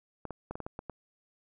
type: clicks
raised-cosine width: 1 ms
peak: -24 dBFS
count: 8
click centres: 0.253 / 0.307 / 0.51 / 0.555 / 0.603 / 0.665 / 0.791 / 0.897 s
effects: none